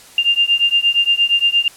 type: beating tone pair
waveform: sine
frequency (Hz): 2794 / 2802.6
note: F7 / F7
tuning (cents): 0 / +5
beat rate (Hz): 8.6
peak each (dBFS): -15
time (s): 0.18-1.68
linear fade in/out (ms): 2
effects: white hiss -42 dBFS RMS until 1.76 s + low-pass 11000 Hz 12 dB/octave